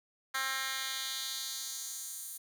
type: tone with high-pass filter sweep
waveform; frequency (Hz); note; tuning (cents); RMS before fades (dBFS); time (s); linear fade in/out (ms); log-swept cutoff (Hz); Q
10% pulse; 265.9; C4; +28; -38; 0.34-2.38; 10; 1600 to 10000; 1.4
effects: none